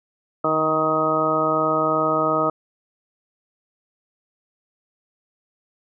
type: harmonic tone with a mistuned harmonic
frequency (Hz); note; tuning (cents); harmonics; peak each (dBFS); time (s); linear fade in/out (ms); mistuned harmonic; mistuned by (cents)
157.1; D#3; +17; 1 / 2 / 3 / 4 / 5 / 6 / 7 / 8; -32 / -26 / -26 / -23 / -31 / -31 / -31 / -21; 0.44-2.5; 5; 1; -30
effects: none